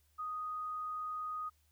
sine tone, 1244.5 Hz, D#6, in tune, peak -37 dBFS, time 0.18-1.5 s, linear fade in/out 20 ms, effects added 75 Hz sine -70 dBFS peak until 1.71 s + white hiss -75 dBFS RMS until 1.71 s

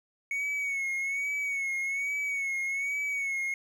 triangle tone with vibrato, 2217 Hz, C#7, in tune, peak -27 dBFS, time 0.31-3.54 s, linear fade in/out 2 ms, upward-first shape sine, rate 1.2 Hz, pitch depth 55 cents each way, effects 11-bit

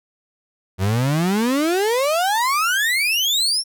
35% pulse exponential sweep, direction up, 90.3 to 5600 Hz, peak -15 dBFS, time 0.78-3.64 s, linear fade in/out 50 ms, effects none

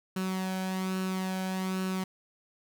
sawtooth tone with flanger, 187.7 Hz, F#3, 25 cents sharp, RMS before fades -32 dBFS, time 0.16-2.04 s, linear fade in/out 5 ms, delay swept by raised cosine 0.72 to 1.29 ms, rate 1.2 Hz, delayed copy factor +0.5, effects none

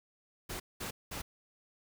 pink noise bursts, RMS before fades -40 dBFS, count 3, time 0.49-1.22 s, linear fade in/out 10 ms, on 110 ms, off 200 ms, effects none

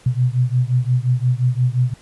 sine beating tone pair, 122.8 / 128.5 Hz, B2 / C3, -9 / -31 cents, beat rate 5.7 Hz, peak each -17 / -18 dBFS, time 0.06-1.94 s, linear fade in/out 5 ms, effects pink hiss -49 dBFS RMS until 2.01 s + resampled to 24000 Hz

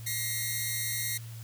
5% pulse tone pair together, 1906 / 2116 Hz, A#6 / C7, +38 / +19 cents, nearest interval major second, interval 181 cents, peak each -23 dBFS, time 0.06-1.18 s, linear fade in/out 10 ms, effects added 114 Hz sine -40 dBFS peak until 1.43 s + white hiss -52 dBFS RMS until 1.43 s

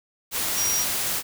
sine tone in noise, 5720 Hz, F8, 41 cents sharp, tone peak -23 dBFS, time 0.55-0.86 s, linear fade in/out 50 ms, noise white, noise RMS -26 dBFS, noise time 0.31-1.23 s, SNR 0 dB, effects none

